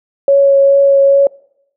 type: tone with vibrato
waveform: sine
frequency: 554.4 Hz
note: C#5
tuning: in tune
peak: -5 dBFS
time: 0.28-1.27 s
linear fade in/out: 2 ms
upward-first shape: triangle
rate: 2.4 Hz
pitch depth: 11 cents each way
effects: noise-tail reverb RT60 0.8 s tail -24 dB re dry